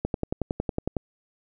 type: click train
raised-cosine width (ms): 2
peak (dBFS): -12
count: 11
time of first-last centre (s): 0.05-0.967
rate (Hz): 10.9
effects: none